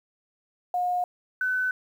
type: tone pair in turn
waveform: sine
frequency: 718 / 1508.7 Hz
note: F5 / F#6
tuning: +48 / +33 cents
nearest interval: octave + minor second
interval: 1285 cents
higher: second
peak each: -23 dBFS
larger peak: neither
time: 0.74-1.04 / 1.41-1.71 s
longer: neither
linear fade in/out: 2 ms
effects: 9-bit